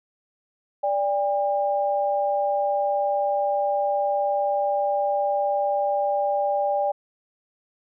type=tone pair together; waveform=sine; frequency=584.8 / 804 Hz; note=D5 / G5; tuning=-7 / +44 cents; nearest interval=tritone; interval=551 cents; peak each=-23 dBFS; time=0.83-6.92 s; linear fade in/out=10 ms; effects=none